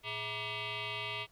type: tone with frequency modulation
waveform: sine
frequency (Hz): 115.1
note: A#2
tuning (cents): -22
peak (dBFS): -35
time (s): 0.03-1.27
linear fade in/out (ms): 50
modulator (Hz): 534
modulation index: 6.3
effects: tanh soft clip ceiling -31 dBFS + pink hiss -67 dBFS RMS until 1.31 s